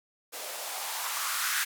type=noise with band-pass filter sweep; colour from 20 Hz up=violet; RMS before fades=-33 dBFS; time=0.32-1.65 s; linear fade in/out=20 ms; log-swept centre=490 to 1600 Hz; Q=3; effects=none